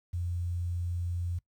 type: tone with quantisation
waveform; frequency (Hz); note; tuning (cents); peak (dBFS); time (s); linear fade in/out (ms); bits
sine; 87.31; F2; 0; -30; 0.13-1.39; 10; 10
effects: noise-tail reverb RT60 0.1 s tail -21 dB re dry